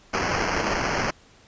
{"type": "noise with sample-and-hold", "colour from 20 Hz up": "white", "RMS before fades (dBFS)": -25, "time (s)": [0.13, 1.11], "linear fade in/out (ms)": 10, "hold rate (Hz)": 3675, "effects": ["pink hiss -54 dBFS RMS until 1.47 s", "resampled to 16000 Hz"]}